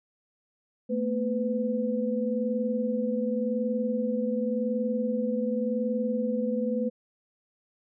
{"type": "tone cluster", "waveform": "sine", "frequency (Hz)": [222.1, 243, 502], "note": ["A3", "B3", "B4"], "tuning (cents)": [16, -28, 28], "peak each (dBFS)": [-28, -33, -29], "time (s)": [0.89, 6.9], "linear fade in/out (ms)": 20, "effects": []}